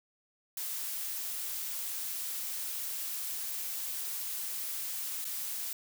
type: noise with dropouts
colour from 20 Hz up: blue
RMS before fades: -37 dBFS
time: 0.57-5.73 s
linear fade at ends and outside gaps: 2 ms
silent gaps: 5.245-5.251 s
effects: none